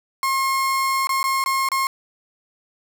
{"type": "tone with dropouts", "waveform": "35% pulse", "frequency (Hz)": 1074, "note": "C6", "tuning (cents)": 45, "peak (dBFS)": -17, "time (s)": [0.23, 1.87], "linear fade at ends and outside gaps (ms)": 1, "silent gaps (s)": [[1.071, 1.092], [1.23, 1.24], [1.44, 1.46], [1.688, 1.717]], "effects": []}